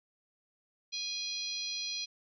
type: harmonic tone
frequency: 825 Hz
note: G#5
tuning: 12 cents flat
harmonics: 3 / 4 / 5 / 6 / 7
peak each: -44 / -43 / -37 / -44 / -43 dBFS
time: 0.92-2.06 s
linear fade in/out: 20 ms
effects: none